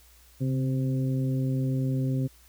harmonic tone with a mistuned harmonic, 130.81 Hz, C3, in tune, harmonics 1 / 2 / 3 / 4, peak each -25 / -30 / -40 / -41 dBFS, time 0.4-2.28 s, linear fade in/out 20 ms, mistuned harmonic 1, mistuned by +37 cents, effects added 60 Hz sine -56 dBFS peak until 2.48 s + white hiss -58 dBFS RMS until 2.48 s

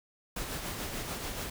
pink noise with tremolo, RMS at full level -36 dBFS, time 0.36-1.5 s, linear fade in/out 5 ms, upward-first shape sine, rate 6.9 Hz, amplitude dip 35%, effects none

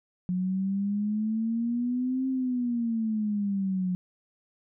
sine exponential two-way sweep, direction up then down, 180 to 264.5 to 180 Hz, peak -25 dBFS, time 0.29-3.95 s, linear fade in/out 0 ms, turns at 2.28 s, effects none

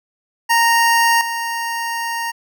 25% pulse tone with level steps, 928 Hz, A#5, 8 cents flat, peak -8 / -17 dBFS, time 0.49-2.32 s, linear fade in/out 20 ms, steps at 1.21 s, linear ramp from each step 2 ms, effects none

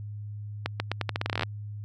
accelerating click train, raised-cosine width 0.3 ms, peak -11 dBFS, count 16, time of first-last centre 0.66-1.433 s, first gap 140 ms, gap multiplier 0.83, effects added 104 Hz sine -35 dBFS peak until 1.84 s

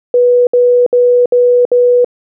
sine tone bursts, 489.8 Hz, B4, 14 cents flat, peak -5 dBFS, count 5, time 0.14-2.046 s, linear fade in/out 2 ms, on 330 ms, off 64 ms, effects none

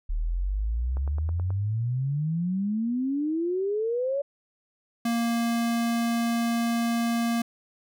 sine exponential sweep, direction up, 36.71 to 573 Hz, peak -24 dBFS, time 0.09-4.22 s, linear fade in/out 10 ms
click train, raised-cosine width 1 ms, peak -27 dBFS, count 6, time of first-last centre 0.97-1.505 s, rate 9.35 Hz
square tone, 233.1 Hz, A#3, in tune, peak -24 dBFS, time 5.05-7.42 s, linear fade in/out 5 ms
effects none

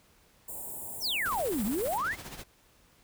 white band-stop noise, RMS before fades -40 dBFS, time 0.48-1.98 s, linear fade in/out 5 ms, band 980 to 7300 Hz, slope 96 dB/octave
sine exponential two-way sweep, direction down then up, 6340 to 190 to 2238 Hz, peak -28 dBFS, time 1-2.16 s, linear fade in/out 50 ms, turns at 1.64 s
pink noise with tremolo, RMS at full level -41 dBFS, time 1.25-2.44 s, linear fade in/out 10 ms, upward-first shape sine, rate 15 Hz, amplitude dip 60%
effects pink hiss -63 dBFS RMS until 3.03 s

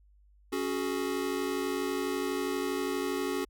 square chord, C# suspended fourth, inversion none, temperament equal with one note detuned, 277.2 / 370 / 422.3 Hz, C#4 / F#4 / G#4, 0 / 0 / +29 cents, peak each -35 / -34 / -36 dBFS, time 0.52-3.45 s, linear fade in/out 10 ms, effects added 50 Hz sine -58 dBFS peak until 3.49 s

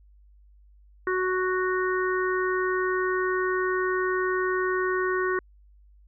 harmonic tone, 370 Hz, F#4, in tune, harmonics 1 / 3 / 4 / 5, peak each -25 / -30 / -31 / -32 dBFS, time 1.07-5.39 s, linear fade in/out 2 ms, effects added 50 Hz sine -52 dBFS peak until 6.07 s

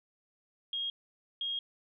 sine tone bursts at uneven times, 3258 Hz, G#7, 34 cents flat, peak -32 dBFS, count 2, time 0.73-0.9 / 1.41-1.59 s, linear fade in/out 2 ms, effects none

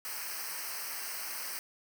white noise with comb filter, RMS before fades -39 dBFS, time 0.05-1.59 s, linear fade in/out 0 ms, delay 0.28 ms, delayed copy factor -1, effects none

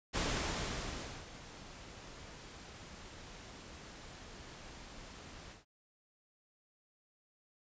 pink noise with ADSR envelope, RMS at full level -34 dBFS, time 0.13-5.65 s, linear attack 28 ms, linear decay 1100 ms, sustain -17 dB, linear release 150 ms, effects resampled to 16000 Hz

